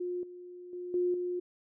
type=tone with level steps; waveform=sine; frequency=356.9 Hz; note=F4; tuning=38 cents sharp; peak=-32 / -44 / -37 / -26 / -31 dBFS; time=0-1.4 s; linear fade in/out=10 ms; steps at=0.23 / 0.73 / 0.94 / 1.14 s; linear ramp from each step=2 ms; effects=none